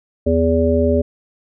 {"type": "harmonic tone", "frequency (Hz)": 82.41, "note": "E2", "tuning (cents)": 0, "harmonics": [1, 3, 5, 7], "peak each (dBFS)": [-18, -18, -18, -18], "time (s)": [0.26, 1.02], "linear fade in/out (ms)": 10, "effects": []}